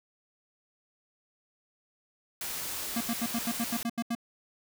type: noise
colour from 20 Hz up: white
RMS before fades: -36 dBFS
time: 2.41-3.83 s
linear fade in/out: 2 ms
type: tone bursts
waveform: square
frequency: 233.1 Hz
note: A#3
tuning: in tune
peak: -29 dBFS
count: 10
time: 2.96-4.151 s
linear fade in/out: 5 ms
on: 48 ms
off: 79 ms
effects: none